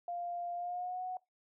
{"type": "tone with pitch glide", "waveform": "sine", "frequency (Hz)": [698.5, 737], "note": ["F5", "F#5"], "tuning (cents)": [0, -7], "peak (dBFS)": -36, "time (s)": [0.08, 1.17], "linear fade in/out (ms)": 2, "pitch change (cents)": 93, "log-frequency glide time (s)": [0.55, 1.03], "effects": ["noise-tail reverb RT60 0.2 s tail -23 dB re dry"]}